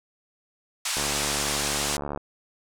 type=band-pass noise; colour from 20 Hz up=white; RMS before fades=-28 dBFS; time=0.85-1.97 s; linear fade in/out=5 ms; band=800 to 9100 Hz; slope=24 dB/octave
type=click train; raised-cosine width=1 ms; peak=-17 dBFS; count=88; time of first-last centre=0.97-2.175 s; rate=72.2 Hz
effects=none